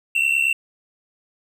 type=tone pair together; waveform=triangle; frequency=2673 / 2742 Hz; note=E7 / F7; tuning=+23 / -32 cents; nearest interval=unison; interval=45 cents; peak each=-18 dBFS; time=0.15-0.53 s; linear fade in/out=5 ms; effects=none